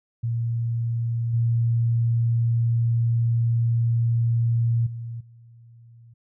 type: tone with level steps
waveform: sine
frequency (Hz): 116.54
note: A#2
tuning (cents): 0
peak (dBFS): -22 / -18 / -30 / -46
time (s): 0.23-6.14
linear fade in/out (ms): 10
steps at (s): 1.33 / 4.86 / 5.2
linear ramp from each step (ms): 10
effects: none